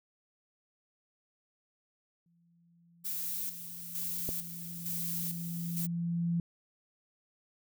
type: tone with exponential growth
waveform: sine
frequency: 170.2 Hz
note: F3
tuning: 44 cents flat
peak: -27 dBFS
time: 2.26-6.4 s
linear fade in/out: 2 ms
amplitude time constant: 900 ms
type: noise with tremolo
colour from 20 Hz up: violet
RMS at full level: -36 dBFS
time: 3.04-5.87 s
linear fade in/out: 20 ms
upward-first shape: square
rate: 1.1 Hz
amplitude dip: 60%
type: click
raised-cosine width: 2 ms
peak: -23 dBFS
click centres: 4.29 s
effects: none